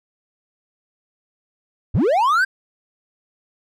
triangle linear sweep, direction up, 54.1 to 1611 Hz, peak -12 dBFS, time 1.94-2.45 s, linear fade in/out 10 ms, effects none

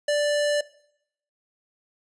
square tone, 587 Hz, D5, 1 cent flat, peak -21 dBFS, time 0.08-0.61 s, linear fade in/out 5 ms, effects noise-tail reverb RT60 0.7 s tail -19 dB re dry + resampled to 22050 Hz

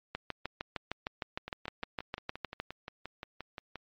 two click trains, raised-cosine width 0.3 ms, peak -18 / -24 dBFS, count 17 / 14, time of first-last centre 0.15-2.6 / 1.48-3.757 s, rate 6.53 / 5.71 Hz, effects low-pass 5000 Hz 12 dB/octave + MP3 48 kbps

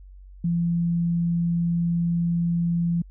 sine tone, 170.5 Hz, F3, 41 cents flat, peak -20 dBFS, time 0.44-3.02 s, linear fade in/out 5 ms, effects added 47 Hz sine -42 dBFS peak until 3.1 s

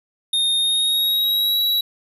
square tone with pitch glide, 3684 to 3894 Hz, A#7 to B7, -21 to -25 cents, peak -17 dBFS, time 0.33-1.81 s, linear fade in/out 5 ms, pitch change +96 cents, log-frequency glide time 0.58-1.6 s, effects 9-bit

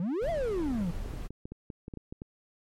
triangle exponential two-way sweep, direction up then down, 161.8 to 698.5 to 161.8 Hz, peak -26 dBFS, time 0-0.91 s, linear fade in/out 2 ms, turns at 0.3 s
brown noise, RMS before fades -37 dBFS, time 0.21-1.28 s, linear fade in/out 20 ms
clicks, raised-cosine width 3 ms, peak -27 dBFS, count 11, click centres 1.06 / 1.138 / 1.306 / 1.455 / 1.52 / 1.702 / 1.881 / 1.938 / 1.973 / 2.125 / 2.219 s
effects MP3 64 kbps

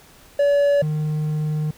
triangle tone pair in turn, 571 / 152.95 Hz, D5 / D#3, -49 / -29 cents, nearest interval octave + major seventh, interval 2280 cents, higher first, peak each -12 / -18 dBFS, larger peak first, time 0.39-0.82 / 0.82-1.71 s, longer second, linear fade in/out 5 ms, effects pink hiss -49 dBFS RMS until 1.77 s

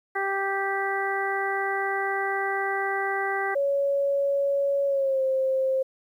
harmonic tone, 392 Hz, G4, in tune, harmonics 1 / 2 / 3 / 4 / 5, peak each -30 / -29 / -34 / -31 / -31 dBFS, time 0.15-3.55 s, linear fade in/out 10 ms
sine tone with pitch glide, 559 to 528.5 Hz, C#5 to C5, +14 to +17 cents, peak -21 dBFS, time 3.55-5.83 s, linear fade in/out 10 ms, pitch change -97 cents, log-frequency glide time 4.86-5.22 s
effects 10-bit

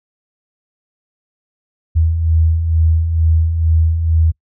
sine beating tone pair, 79.2 / 81.4 Hz, D#2 / E2, +31 / -21 cents, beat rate 2.2 Hz, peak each -20 / -11 dBFS, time 1.95-4.32 s, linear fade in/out 20 ms, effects noise-tail reverb RT60 0.1 s tail -25 dB re dry

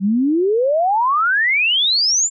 sine exponential sweep, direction up, 185 to 7459 Hz, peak -13 dBFS, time 0-2.3 s, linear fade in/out 50 ms, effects none

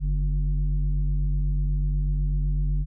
sine tone pair together, 46.21 / 146.7 Hz, F#1 / D3, -1 / -2 cents, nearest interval octave + minor sixth, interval 1999 cents, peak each -20 / -26 dBFS, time 0-2.86 s, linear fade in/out 50 ms, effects tanh soft clip ceiling -17 dBFS

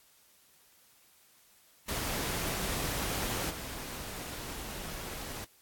pink noise with level steps, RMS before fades -34 / -41 dBFS, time 1.88-5.45 s, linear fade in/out 10 ms, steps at 3.49 s, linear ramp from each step 20 ms, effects white hiss -63 dBFS RMS until 5.61 s + AAC 64 kbps

